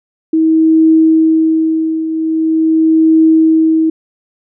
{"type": "tone with tremolo", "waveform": "sine", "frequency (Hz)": 320, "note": "D#4", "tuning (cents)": 49, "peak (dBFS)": -4, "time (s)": [0.33, 3.9], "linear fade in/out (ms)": 5, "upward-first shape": "triangle", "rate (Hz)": 0.43, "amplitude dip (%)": 70, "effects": []}